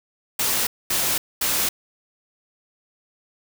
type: noise bursts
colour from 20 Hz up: white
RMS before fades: -22 dBFS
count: 3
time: 0.39-1.69 s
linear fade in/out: 5 ms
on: 280 ms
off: 230 ms
effects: none